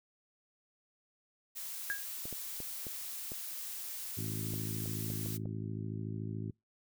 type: noise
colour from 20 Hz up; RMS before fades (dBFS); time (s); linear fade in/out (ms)
blue; -42; 1.55-5.38; 20
type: tone with exponential decay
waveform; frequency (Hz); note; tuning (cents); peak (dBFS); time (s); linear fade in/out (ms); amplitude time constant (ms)
sine; 1638; G#6; -24; -29; 1.9-2.07; 0; 36
type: clicks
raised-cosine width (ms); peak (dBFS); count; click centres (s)
2; -31; 10; 2.255 / 2.327 / 2.603 / 2.868 / 3.319 / 4.537 / 4.858 / 5.103 / 5.26 / 5.457
type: harmonic tone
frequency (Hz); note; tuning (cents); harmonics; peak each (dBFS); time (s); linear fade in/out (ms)
53.7; A1; -41; 2 / 3 / 4 / 5 / 6 / 7; -39 / -43 / -45 / -47 / -49 / -50; 4.17-6.51; 5
effects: noise-tail reverb RT60 0.2 s tail -26 dB re dry